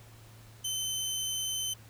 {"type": "tone", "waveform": "20% pulse", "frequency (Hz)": 3069, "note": "G7", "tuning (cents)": -37, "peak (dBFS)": -26, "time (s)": [0.64, 1.74], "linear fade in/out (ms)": 10, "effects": ["added 111 Hz sine -52 dBFS peak until 1.89 s", "pink hiss -57 dBFS RMS until 1.89 s"]}